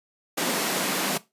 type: high-pass noise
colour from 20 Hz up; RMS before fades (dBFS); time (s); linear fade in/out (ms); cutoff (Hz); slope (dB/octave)
pink; -26; 0.37-1.18; 10; 170; 48
effects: noise-tail reverb RT60 0.2 s tail -17 dB re dry + resampled to 32000 Hz